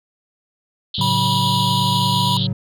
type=band-pass noise; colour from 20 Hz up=white; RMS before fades=-24 dBFS; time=0.94-2.47 s; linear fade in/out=5 ms; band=3100 to 4200 Hz; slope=96 dB/octave
type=chord; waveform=triangle; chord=F# minor; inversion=first; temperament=equal; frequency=110 / 138.59 / 185 Hz; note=A2 / C#3 / F#3; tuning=0 / 0 / 0 cents; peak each=-21 dBFS; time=0.98-2.53 s; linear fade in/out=5 ms
type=tone; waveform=square; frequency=973 Hz; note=B5; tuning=26 cents flat; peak=-20 dBFS; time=1.01-2.37 s; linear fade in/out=2 ms
effects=none